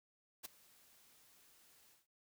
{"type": "noise with ADSR envelope", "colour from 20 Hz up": "white", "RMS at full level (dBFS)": -45, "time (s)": [0.43, 2.07], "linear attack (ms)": 23, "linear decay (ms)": 12, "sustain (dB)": -22, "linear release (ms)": 160, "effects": []}